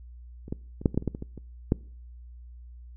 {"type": "clicks", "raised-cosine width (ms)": 3, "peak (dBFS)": [-28, -17, -25, -7, -21, -10, -25, -13, -22, -22, -27, -8], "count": 12, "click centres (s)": [0.481, 0.525, 0.815, 0.858, 0.945, 0.976, 1.024, 1.077, 1.149, 1.224, 1.377, 1.721], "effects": ["noise-tail reverb RT60 0.5 s tail -24 dB re dry", "added 60 Hz sine -43 dBFS peak until 2.96 s"]}